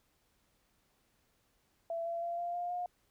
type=tone with pitch steps; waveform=sine; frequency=669 / 677.6 / 686.2 / 695 / 703.9 / 712.9 Hz; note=E5 / E5 / F5 / F5 / F5 / F5; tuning=+25 / +48 / -31 / -9 / +13 / +35 cents; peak=-34 dBFS; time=1.9-2.86 s; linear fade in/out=2 ms; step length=160 ms; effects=pink hiss -74 dBFS RMS until 3.1 s